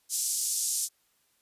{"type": "band-pass noise", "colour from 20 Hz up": "pink", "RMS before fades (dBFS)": -30, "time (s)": [0.09, 0.89], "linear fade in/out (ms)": 50, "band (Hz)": [5900, 11000], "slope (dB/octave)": 24, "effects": ["white hiss -70 dBFS RMS until 1.41 s", "resampled to 32000 Hz"]}